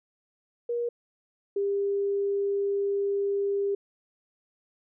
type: tone pair in turn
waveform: sine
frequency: 475.7 / 400 Hz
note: A#4 / G4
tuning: +35 / +35 cents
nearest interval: minor third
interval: 300 cents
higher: first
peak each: -26 / -24 dBFS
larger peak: second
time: 0.69-0.89 / 1.56-3.75 s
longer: second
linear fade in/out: 5 ms
effects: none